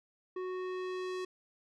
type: tone with low-pass filter sweep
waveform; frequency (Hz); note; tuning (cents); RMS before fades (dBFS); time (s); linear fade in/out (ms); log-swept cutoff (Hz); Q
square; 368.9; F#4; -5; -38; 0.36-1.25; 5; 1500 to 6500; 0.74
effects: none